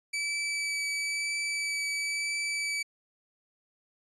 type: tone with vibrato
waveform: sawtooth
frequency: 2302 Hz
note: D7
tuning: 35 cents flat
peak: -26 dBFS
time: 0.13-2.83 s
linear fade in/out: 10 ms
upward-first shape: triangle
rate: 1 Hz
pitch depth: 10 cents each way
effects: resampled to 24000 Hz